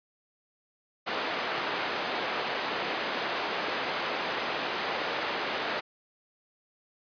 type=band-pass noise; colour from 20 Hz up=pink; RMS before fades=-32 dBFS; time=1.06-5.81 s; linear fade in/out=20 ms; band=440 to 3500 Hz; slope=12 dB/octave; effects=resampled to 11025 Hz